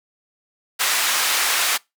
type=band-pass noise; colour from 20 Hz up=pink; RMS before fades=-20 dBFS; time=0.79-1.78 s; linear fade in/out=20 ms; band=1200 to 15000 Hz; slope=12 dB/octave; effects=noise-tail reverb RT60 0.2 s tail -24 dB re dry